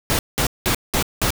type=noise bursts; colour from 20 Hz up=pink; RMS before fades=-19 dBFS; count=5; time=0.1-1.305 s; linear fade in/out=0 ms; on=89 ms; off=190 ms; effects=none